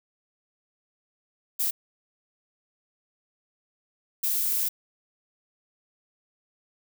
violet noise bursts at uneven times, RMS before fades -26 dBFS, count 2, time 1.59-1.71 / 4.23-4.69 s, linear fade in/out 10 ms, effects none

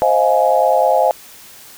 sine chord, F minor seventh, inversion second, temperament just, 523.8 / 628.6 / 698.5 / 838.1 Hz, C5 / Eb5 / F5 / Ab5, +2 / +18 / 0 / +16 cents, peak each -16 dBFS, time 0.02-1.11 s, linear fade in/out 0 ms, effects white hiss -40 dBFS RMS until 1.77 s

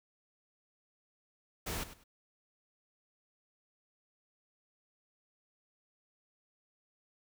pink noise with echo, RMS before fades -38 dBFS, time 1.66-1.84 s, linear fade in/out 10 ms, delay 100 ms, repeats 2, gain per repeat -13 dB, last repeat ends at 2.04 s, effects none

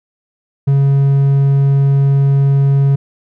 triangle tone, 138.59 Hz, C#3, in tune, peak -6 dBFS, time 0.67-2.96 s, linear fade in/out 10 ms, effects none

